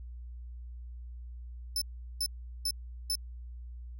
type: tone bursts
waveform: sawtooth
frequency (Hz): 5274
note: E8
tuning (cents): 0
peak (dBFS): -26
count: 4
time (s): 1.76-3.154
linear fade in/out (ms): 2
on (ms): 56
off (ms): 390
effects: added 60 Hz sine -41 dBFS peak until 3.99 s